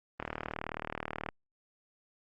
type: click train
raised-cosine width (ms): 0.5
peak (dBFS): -20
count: 43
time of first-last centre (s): 0.2-1.288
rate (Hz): 38.6
effects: Opus 32 kbps